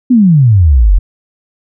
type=exponential sweep; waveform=sine; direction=down; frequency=261.6 to 40.74 Hz; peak=-3 dBFS; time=0.1-0.99 s; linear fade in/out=10 ms; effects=none